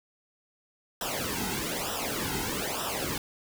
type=noise with flanger; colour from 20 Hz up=pink; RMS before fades=-32 dBFS; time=1.01-3.18 s; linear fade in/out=2 ms; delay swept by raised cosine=0.45 to 1.75 ms; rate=1.1 Hz; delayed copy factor=-0.85; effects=none